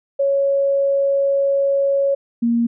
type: tone pair in turn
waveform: sine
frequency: 554.4 / 234.2 Hz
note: C#5 / A#3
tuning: 0 / +8 cents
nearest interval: octave + minor third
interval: 1492 cents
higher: first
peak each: -14 dBFS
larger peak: neither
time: 0.19-2.15 / 2.42-2.67 s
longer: first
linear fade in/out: 10 ms
effects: none